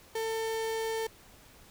35% pulse tone, 447 Hz, A4, 27 cents sharp, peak -29 dBFS, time 0.15-1.07 s, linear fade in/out 5 ms, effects pink hiss -56 dBFS RMS until 1.7 s

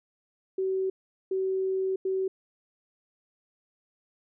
sine tone bursts at uneven times, 380 Hz, F#4, 46 cents sharp, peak -25 dBFS, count 3, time 0.58-0.9 / 1.31-1.96 / 2.05-2.28 s, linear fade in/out 5 ms, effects none

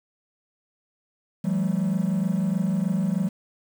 triangle tone cluster, 167.5 / 190.6 / 217.2 Hz, E3 / G3 / A3, +28 / -48 / -22 cents, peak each -24 / -21 / -27 dBFS, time 1.44-3.29 s, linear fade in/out 10 ms, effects tanh soft clip ceiling -13 dBFS + 8-bit

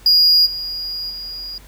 triangle tone with level steps, 4866 Hz, D#8, 39 cents flat, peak -8 / -22 / -26 dBFS, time 0.06-1.58 s, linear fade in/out 2 ms, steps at 0.45 / 1.09 s, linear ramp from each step 20 ms, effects added 48 Hz sine -41 dBFS peak until 1.67 s + pink hiss -47 dBFS RMS until 1.67 s

